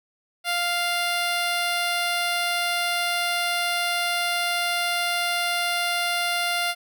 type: tone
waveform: 10% pulse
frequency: 698.5 Hz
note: F5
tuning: in tune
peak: -14 dBFS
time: 0.44-6.75 s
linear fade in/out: 50 ms
effects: none